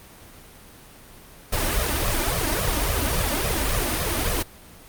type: noise with flanger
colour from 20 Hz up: pink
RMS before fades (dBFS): -23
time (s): 1.52-4.43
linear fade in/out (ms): 10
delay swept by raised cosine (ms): 1.6 to 3.4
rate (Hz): 3.6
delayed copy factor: +0.95
effects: pink hiss -46 dBFS RMS until 4.88 s + Opus 32 kbps